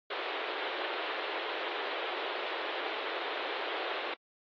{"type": "band-pass noise", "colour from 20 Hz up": "pink", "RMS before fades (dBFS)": -37, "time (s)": [0.1, 4.14], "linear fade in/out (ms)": 5, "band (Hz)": [360, 3800], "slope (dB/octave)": 48, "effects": ["AAC 32 kbps"]}